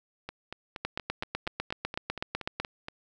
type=two click trains; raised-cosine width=0.3 ms; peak=-14 / -21 dBFS; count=15 / 12; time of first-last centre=0.85-2.6 / 0.29-2.884 s; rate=8 / 4.24 Hz; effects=none